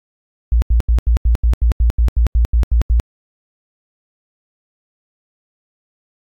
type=tone bursts; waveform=sine; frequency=58 Hz; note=A#1; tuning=8 cents flat; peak=-9 dBFS; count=14; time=0.52-2.999 s; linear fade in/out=0 ms; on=100 ms; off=83 ms; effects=AAC 64 kbps